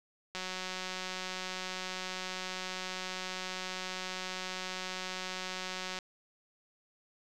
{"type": "click train", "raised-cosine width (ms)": 0.2, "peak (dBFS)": -21, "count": 1044, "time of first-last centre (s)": [0.35, 5.988], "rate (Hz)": 185, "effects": []}